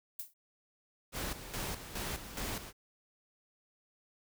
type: noise with exponential decay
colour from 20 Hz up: violet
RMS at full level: -36 dBFS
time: 0.19-0.34 s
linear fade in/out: 5 ms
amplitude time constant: 32 ms
type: noise with tremolo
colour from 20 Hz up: pink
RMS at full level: -38 dBFS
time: 1.12-2.73 s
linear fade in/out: 50 ms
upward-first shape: square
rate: 2.4 Hz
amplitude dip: 65%
effects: none